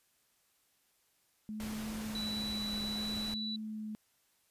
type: tone with vibrato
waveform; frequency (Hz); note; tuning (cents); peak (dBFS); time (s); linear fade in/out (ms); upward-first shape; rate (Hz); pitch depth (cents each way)
sine; 214.2; A3; -46; -38; 1.49-3.95; 0; triangle; 0.61; 27
type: noise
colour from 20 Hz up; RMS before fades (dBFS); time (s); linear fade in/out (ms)
pink; -45; 1.6-3.34; 0
type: tone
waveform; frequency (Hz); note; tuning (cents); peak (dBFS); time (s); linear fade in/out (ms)
sine; 3951; B7; 0; -37; 2.15-3.56; 2
effects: white hiss -73 dBFS RMS until 4.5 s + resampled to 32000 Hz